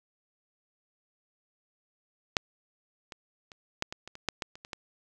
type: clicks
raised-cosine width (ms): 0.2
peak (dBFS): -6 / -24 / -30 / -11 / -20 / -25 / -27 / -10 / -15 / -29 / -27 / -19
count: 12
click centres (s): 2.368 / 3.122 / 3.518 / 3.824 / 3.925 / 4.076 / 4.154 / 4.287 / 4.422 / 4.555 / 4.649 / 4.732
effects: none